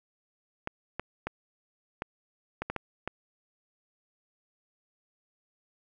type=clicks; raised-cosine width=0.5 ms; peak=-17 dBFS; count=8; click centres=0.674 / 0.996 / 1.27 / 2.021 / 2.62 / 2.7 / 2.763 / 3.076 s; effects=none